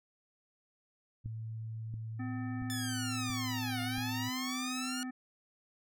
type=tone; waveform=sine; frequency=111.5 Hz; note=A2; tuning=23 cents sharp; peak=-38 dBFS; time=1.24-4.3 s; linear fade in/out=20 ms
type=click train; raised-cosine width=5 ms; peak=-33 dBFS; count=5; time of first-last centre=1.26-3.981 s; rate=1.47 Hz
type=harmonic tone; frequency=255.2 Hz; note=C4; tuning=43 cents flat; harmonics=1 / 3 / 5 / 7 / 9; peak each=-37 / -50 / -53 / -50 / -60 dBFS; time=2.19-5.11 s; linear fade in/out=10 ms
type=linear two-way sweep; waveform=10% pulse; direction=down then up; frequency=1760 to 701 to 1447 Hz; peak=-29 dBFS; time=2.7-5.03 s; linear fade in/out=0 ms; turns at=3.81 s
effects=none